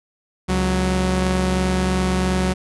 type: tone pair together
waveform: sawtooth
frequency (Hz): 69.3 / 185.01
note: C#2 / F#3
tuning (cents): 0 / 0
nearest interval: octave + perfect fourth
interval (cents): 1700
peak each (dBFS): -18 / -15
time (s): 0.48-2.54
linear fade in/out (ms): 20
effects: resampled to 24000 Hz